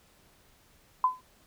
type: tone with exponential decay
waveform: sine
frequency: 1016 Hz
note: B5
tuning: 49 cents sharp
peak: -17 dBFS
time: 1.04-1.21 s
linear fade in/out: 2 ms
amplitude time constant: 36 ms
effects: pink hiss -62 dBFS RMS until 1.46 s